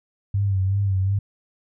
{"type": "tone with vibrato", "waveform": "sine", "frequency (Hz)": 97.4, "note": "G2", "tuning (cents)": -11, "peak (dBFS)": -18, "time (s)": [0.34, 1.19], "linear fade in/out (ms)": 5, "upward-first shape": "sine", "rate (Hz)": 2.7, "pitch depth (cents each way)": 56, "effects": []}